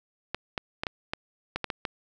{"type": "clicks", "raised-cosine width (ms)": 0.3, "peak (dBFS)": -13, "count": 9, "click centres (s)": [0.346, 0.578, 0.835, 0.868, 1.135, 1.56, 1.643, 1.702, 1.852], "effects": []}